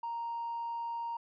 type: tone with hard clipping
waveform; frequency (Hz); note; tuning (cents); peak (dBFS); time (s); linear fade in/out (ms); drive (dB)
sine; 932.3; A#5; 0; -35; 0.03-1.17; 5; 1
effects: resampled to 11025 Hz